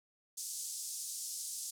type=band-pass noise; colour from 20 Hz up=white; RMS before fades=-42 dBFS; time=0.37-1.71 s; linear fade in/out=10 ms; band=5200 to 10000 Hz; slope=24 dB/octave; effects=none